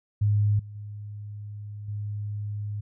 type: tone with level steps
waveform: sine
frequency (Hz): 103.83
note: G#2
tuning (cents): 0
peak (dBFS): -19 / -38 / -35 / -29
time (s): 0.21-2.81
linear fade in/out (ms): 10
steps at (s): 0.59 / 0.75 / 1.88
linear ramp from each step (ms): 5
effects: none

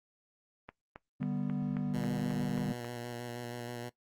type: click train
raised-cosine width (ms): 0.5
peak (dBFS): -29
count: 9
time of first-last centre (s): 0.69-2.846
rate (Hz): 3.71
type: chord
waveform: triangle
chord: G major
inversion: second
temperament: equal with one note detuned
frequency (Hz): 148.88 / 196 / 246.9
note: D3 / G3 / B3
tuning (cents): +24 / 0 / 0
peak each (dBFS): -34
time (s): 1.2-2.73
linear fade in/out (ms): 10
type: tone with vibrato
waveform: 10% pulse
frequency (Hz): 120.3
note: B2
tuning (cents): -45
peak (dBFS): -31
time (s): 1.93-3.9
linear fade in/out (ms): 20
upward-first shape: square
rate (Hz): 6.3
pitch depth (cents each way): 19
effects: noise-tail reverb RT60 0.1 s tail -18 dB re dry + Opus 32 kbps

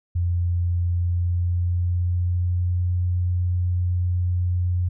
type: tone with pitch glide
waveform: sine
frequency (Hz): 87.31 to 89.2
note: F2 to F2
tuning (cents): 0 to +37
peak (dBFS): -19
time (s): 0.15-4.89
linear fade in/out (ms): 10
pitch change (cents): +37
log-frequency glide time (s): 0.87-2.92
effects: none

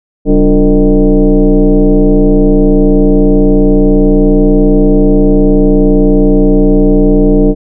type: tone with frequency modulation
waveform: sine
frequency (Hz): 130.81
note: C3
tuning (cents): 0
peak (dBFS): -3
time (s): 0.25-7.55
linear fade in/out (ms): 50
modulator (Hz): 161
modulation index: 2.2
effects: none

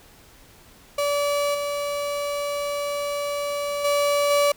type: tone with level steps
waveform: 35% pulse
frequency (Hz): 576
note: D5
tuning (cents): -34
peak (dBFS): -19 / -23 / -17 / -15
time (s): 0.98-4.52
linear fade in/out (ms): 5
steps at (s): 1.54 / 3.84 / 4.3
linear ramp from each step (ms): 10
effects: pink hiss -51 dBFS RMS until 4.56 s

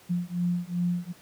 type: beating tone pair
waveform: sine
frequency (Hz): 174.61 / 177.21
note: F3 / F3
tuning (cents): 0 / +26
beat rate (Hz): 2.6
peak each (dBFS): -28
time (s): 0.09-1.13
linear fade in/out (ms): 20
effects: pink hiss -54 dBFS RMS until 1.21 s + high-pass 100 Hz 12 dB/octave

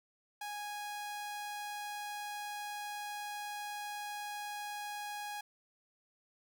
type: tone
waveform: sawtooth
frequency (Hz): 828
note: G#5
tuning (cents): -5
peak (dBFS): -36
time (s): 0.41-5.41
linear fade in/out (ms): 5
effects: none

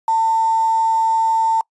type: tone with quantisation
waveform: sine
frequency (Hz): 897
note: A5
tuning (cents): +33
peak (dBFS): -13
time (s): 0.08-1.61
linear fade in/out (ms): 2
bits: 6
effects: noise-tail reverb RT60 0.1 s tail -25 dB re dry + resampled to 22050 Hz

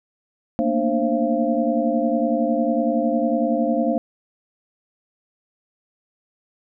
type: tone cluster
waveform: sine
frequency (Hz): 227.5 / 238.4 / 296.7 / 530 / 682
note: A#3 / A#3 / D4 / C5 / F5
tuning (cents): -42 / +39 / +18 / +22 / -41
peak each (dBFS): -24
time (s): 0.59-3.98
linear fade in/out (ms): 0
effects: none

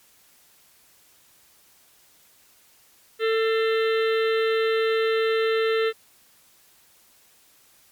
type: harmonic tone with a mistuned harmonic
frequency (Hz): 446.2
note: A4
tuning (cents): +24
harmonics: 1 / 3 / 4 / 5 / 6 / 7 / 8 / 9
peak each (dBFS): -20 / -30 / -32 / -34 / -36 / -37 / -38 / -39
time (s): 3.19-5.93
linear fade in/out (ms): 50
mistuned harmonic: 5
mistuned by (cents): -120
effects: white hiss -57 dBFS RMS until 7.91 s + MP3 96 kbps

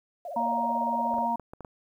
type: tone with vibrato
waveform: sine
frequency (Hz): 632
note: D#5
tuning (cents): +27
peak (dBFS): -34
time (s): 0.25-1.27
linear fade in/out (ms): 2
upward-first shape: sine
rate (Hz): 17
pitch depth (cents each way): 230
type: harmonic tone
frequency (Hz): 234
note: A#3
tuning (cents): +7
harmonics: 1 / 3 / 4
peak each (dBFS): -33 / -32 / -26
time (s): 0.36-1.36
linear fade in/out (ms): 5
type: clicks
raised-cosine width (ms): 1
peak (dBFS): -27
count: 6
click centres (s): 1.141 / 1.184 / 1.397 / 1.535 / 1.607 / 1.648
effects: 10-bit

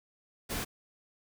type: noise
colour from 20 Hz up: pink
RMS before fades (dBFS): -35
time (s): 0.49-0.65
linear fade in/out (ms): 20
effects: none

